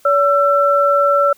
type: tone pair together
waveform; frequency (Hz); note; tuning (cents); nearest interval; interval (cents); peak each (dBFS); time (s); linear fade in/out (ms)
sine; 569.5 / 1340; C#5 / E6; +47 / +28; octave + minor third; 1481; -13; 0.05-1.33; 5
effects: white hiss -51 dBFS RMS until 1.37 s